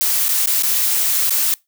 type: noise with dropouts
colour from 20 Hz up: blue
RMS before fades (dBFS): -17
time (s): 0.01-1.54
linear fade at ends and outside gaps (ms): 0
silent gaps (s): 0.283-0.29 / 0.459-0.473 / 0.623-0.633 / 1.296-1.306
effects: noise-tail reverb RT60 0.2 s tail -23 dB re dry